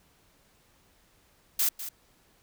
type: noise with echo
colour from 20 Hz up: blue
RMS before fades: -25 dBFS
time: 1.59-1.69 s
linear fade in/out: 5 ms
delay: 200 ms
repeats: 1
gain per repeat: -12 dB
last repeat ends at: 1.89 s
effects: pink hiss -64 dBFS RMS until 2.42 s

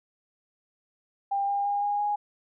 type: tone with pitch steps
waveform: sine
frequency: 797 / 804.4 / 811.9 / 819.4 / 827 Hz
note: G5 / G5 / G#5 / G#5 / G#5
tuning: +28 / +44 / -39 / -24 / -8 cents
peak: -24 dBFS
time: 1.31-2.16 s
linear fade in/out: 10 ms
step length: 170 ms
effects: none

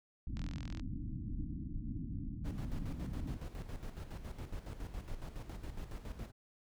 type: low-pass noise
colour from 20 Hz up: pink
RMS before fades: -41 dBFS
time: 0.27-3.37 s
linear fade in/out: 2 ms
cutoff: 310 Hz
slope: 96 dB/octave
type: click train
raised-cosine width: 0.2 ms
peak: -32 dBFS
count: 19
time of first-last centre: 0.37-0.797 s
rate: 42.2 Hz
type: noise with tremolo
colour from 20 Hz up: brown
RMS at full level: -42 dBFS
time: 2.44-6.32 s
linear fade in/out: 20 ms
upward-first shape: square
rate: 7.2 Hz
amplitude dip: 60%
effects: none

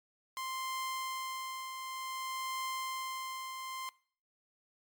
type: tone with tremolo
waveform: sawtooth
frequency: 1046.5 Hz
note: C6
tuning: in tune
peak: -31 dBFS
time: 0.37-3.89 s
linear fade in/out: 0 ms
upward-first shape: triangle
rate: 0.55 Hz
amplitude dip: 50%
effects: noise-tail reverb RT60 0.5 s tail -22 dB re dry + MP3 96 kbps

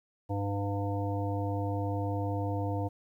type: harmonic tone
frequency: 100.3 Hz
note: G2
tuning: 40 cents sharp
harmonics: 1 / 3 / 5 / 7 / 9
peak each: -31 / -36 / -38 / -39 / -41 dBFS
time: 0.29-2.89 s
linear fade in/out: 20 ms
effects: 11-bit

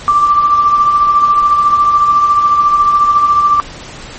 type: tone with tremolo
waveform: sine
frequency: 1174.7 Hz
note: D6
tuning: in tune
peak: -4 dBFS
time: 0.08-3.6 s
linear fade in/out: 0 ms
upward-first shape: triangle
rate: 14 Hz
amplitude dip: 50%
effects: pink hiss -30 dBFS RMS until 4.18 s + MP3 32 kbps

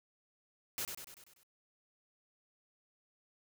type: noise with echo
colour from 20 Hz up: white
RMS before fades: -38 dBFS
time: 0.78-0.85 s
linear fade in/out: 0 ms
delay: 97 ms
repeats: 6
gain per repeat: -5 dB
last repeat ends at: 1.432 s
effects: none

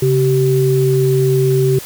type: tone pair together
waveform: sine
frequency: 136.52 / 384.7 Hz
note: C#3 / G4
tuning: -26 / -33 cents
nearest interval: octave + tritone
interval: 1793 cents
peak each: -13 dBFS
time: 0.02-1.79 s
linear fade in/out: 5 ms
effects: white hiss -32 dBFS RMS until 1.85 s

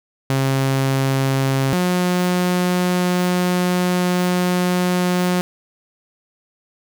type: tone pair in turn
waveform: sawtooth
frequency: 134.7 / 179.8 Hz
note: C#3 / F#3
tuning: -49 / -49 cents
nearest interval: perfect fourth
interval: 500 cents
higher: second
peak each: -12 dBFS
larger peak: neither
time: 0.3-1.73 / 1.73-5.41 s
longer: second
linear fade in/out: 0 ms
effects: none

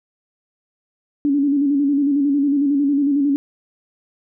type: tone with vibrato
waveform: sine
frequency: 283.1 Hz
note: C#4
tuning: 37 cents sharp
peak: -14 dBFS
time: 1.25-3.36 s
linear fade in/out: 0 ms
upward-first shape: square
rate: 11 Hz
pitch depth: 49 cents each way
effects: none

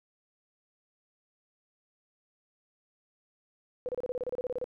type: tone bursts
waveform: sine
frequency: 499.2 Hz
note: B4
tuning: 19 cents sharp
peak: -30 dBFS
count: 14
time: 3.86-4.642 s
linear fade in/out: 0 ms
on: 28 ms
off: 30 ms
effects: none

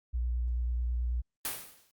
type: tone with vibrato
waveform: sine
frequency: 60.1 Hz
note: B1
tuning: 46 cents flat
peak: -28 dBFS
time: 0.13-1.22 s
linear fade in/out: 20 ms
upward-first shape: square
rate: 9.2 Hz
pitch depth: 17 cents each way
type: noise with exponential decay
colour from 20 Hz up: white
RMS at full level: -31 dBFS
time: 1.45-1.91 s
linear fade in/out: 1 ms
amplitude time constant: 100 ms
effects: Opus 48 kbps

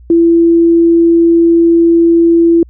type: tone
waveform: sine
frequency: 335.8 Hz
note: E4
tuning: 32 cents sharp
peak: -4 dBFS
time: 0.1-2.63 s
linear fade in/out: 2 ms
effects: added 60 Hz sine -34 dBFS peak until 2.69 s

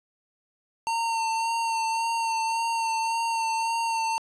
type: tone with vibrato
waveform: square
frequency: 909 Hz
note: A#5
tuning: 44 cents flat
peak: -25 dBFS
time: 0.87-4.18 s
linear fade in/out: 0 ms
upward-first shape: sine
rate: 1.8 Hz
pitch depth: 21 cents each way
effects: resampled to 22050 Hz + 11-bit

